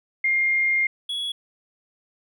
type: tone pair in turn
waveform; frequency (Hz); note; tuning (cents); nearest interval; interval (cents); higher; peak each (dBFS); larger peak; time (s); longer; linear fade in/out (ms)
sine / triangle; 2119 / 3364; C7 / G#7; +21 / +22; minor sixth; 801; second; -18 / -24; first; 0.24-0.87 / 1.09-1.32; first; 5
effects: none